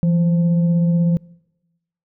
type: tone with frequency modulation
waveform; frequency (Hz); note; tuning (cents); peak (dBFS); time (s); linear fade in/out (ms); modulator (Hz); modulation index
sine; 168.9; E3; +42; -13; 0.03-1.17; 0; 354; 0.28
effects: noise-tail reverb RT60 1.0 s tail -25 dB re dry